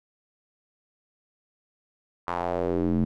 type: tone with band-pass filter sweep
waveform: square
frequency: 43.65 Hz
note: F1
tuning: in tune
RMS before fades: -26 dBFS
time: 2.27-3.05 s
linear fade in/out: 10 ms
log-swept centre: 1100 to 200 Hz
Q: 2.6
effects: none